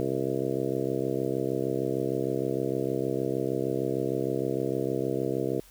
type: harmonic tone with a mistuned harmonic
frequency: 66.5 Hz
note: C2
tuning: 29 cents sharp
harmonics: 2 / 3 / 4 / 5 / 6 / 7 / 8 / 9 / 10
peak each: -35 / -39 / -35 / -32 / -32 / -32 / -41 / -41 / -40 dBFS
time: 0-5.6 s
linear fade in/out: 0 ms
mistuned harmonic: 10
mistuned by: -21 cents
effects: added 44 Hz sine -56 dBFS peak until 5.7 s + white hiss -56 dBFS RMS until 5.7 s